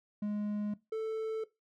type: tone pair in turn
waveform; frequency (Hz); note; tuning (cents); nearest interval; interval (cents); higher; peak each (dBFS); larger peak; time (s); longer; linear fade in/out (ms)
triangle; 208.2 / 441.2; G#3 / A4; +5 / +5; octave + minor second; 1300; second; -30 / -30; neither; 0.22-0.74 / 0.92-1.44; neither; 5
effects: noise-tail reverb RT60 0.2 s tail -18 dB re dry